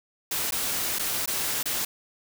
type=noise with dropouts; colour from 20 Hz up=white; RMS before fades=-28 dBFS; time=0.31-1.85 s; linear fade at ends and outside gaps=5 ms; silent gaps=0.509-0.521 / 0.987-0.993 / 1.259-1.275 / 1.63-1.656 s; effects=none